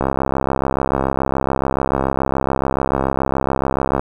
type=click train; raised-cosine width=1 ms; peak=-3 dBFS; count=268; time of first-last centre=0.01-3.995 s; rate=67 Hz; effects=7-bit